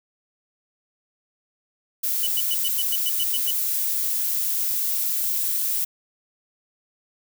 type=noise; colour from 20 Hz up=violet; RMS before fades=-24 dBFS; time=2.03-5.85 s; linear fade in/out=10 ms
type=tone bursts; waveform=45% pulse; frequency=2973 Hz; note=F#7; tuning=8 cents sharp; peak=-24 dBFS; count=10; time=2.23-3.51 s; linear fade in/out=5 ms; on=38 ms; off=100 ms
effects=none